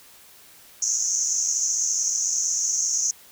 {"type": "band-pass noise", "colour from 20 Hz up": "pink", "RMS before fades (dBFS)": -24, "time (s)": [0.82, 3.11], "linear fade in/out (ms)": 2, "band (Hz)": [5900, 6800], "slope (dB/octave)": 96, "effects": ["white hiss -50 dBFS RMS until 3.31 s"]}